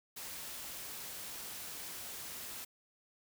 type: noise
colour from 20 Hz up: white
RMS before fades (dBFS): -45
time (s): 0.16-2.65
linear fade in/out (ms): 10
effects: none